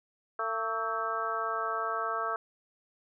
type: harmonic tone with a mistuned harmonic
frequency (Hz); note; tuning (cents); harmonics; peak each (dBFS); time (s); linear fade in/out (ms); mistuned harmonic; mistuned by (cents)
225.1; A3; +40; 2 / 3 / 4 / 5 / 6 / 7; -39 / -37 / -42 / -35 / -33 / -40; 0.39-2.36; 2; 6; -55
effects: none